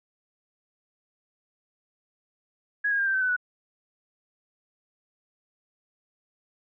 sine tone with pitch steps, 1666 / 1632.7 / 1600 / 1568 / 1536.6 / 1505.8 / 1475.7 Hz, G#6 / G#6 / G6 / G6 / G6 / F#6 / F#6, +5 / -30 / +35 / 0 / -35 / +30 / -5 cents, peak -22 dBFS, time 2.84-3.365 s, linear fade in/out 10 ms, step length 75 ms, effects none

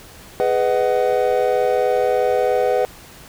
triangle chord, G# minor seventh, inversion none, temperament just, 415.3 / 498.4 / 623 / 747.5 Hz, G#4 / B4 / D#5 / F#5, 0 / +16 / +2 / +17 cents, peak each -20 / -16 / -21 / -20 dBFS, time 0.4-2.85 s, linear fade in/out 0 ms, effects pink hiss -42 dBFS RMS until 3.28 s

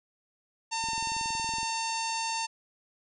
harmonic tone, 905 Hz, A5, 48 cents sharp, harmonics 1 / 2 / 3 / 4 / 5 / 6 / 7 / 8 / 9 / 10, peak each -32 / -44 / -37 / -44 / -38 / -42 / -40 / -42 / -51 / -47 dBFS, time 0.71-2.47 s, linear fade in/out 20 ms
click train, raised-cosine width 3 ms, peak -33 dBFS, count 18, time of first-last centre 0.84-1.631 s, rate 21.5 Hz
effects none

